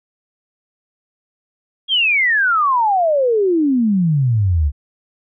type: exponential sweep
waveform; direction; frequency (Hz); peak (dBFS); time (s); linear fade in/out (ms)
sine; down; 3322 to 67.9; -12; 1.88-4.72; 50
effects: none